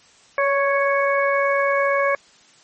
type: harmonic tone with a mistuned harmonic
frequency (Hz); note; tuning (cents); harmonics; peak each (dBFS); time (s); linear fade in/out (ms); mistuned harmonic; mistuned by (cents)
554.4; C#5; 0; 1 / 2 / 3 / 4; -19 / -22 / -24 / -25; 0.38-2.15; 2; 1; +18
effects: white hiss -52 dBFS RMS until 2.63 s + MP3 32 kbps